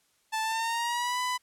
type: tone with pitch glide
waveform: sawtooth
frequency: 879 to 998.1 Hz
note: A5 to B5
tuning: -2 to +18 cents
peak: -24 dBFS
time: 0.32-1.38 s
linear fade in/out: 20 ms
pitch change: +220 cents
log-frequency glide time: 0.42-1.2 s
effects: white hiss -69 dBFS RMS until 1.42 s + low-pass 11000 Hz 12 dB/octave